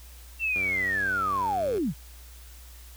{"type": "linear sweep", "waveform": "sine", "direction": "down", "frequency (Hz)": [2722, 109.9], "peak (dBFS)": -24, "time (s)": [0.39, 1.94], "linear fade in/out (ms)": 50}
{"type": "tone with pitch glide", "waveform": "10% pulse", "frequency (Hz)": [94, 96.64], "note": ["F#2", "G2"], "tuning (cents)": [28, -24], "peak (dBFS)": -29, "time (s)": [0.55, 1.79], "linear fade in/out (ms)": 10, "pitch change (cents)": 48, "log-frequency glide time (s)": [0.76, 0.98]}
{"effects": ["added 60 Hz sine -45 dBFS peak until 2.96 s", "white hiss -52 dBFS RMS until 2.96 s"]}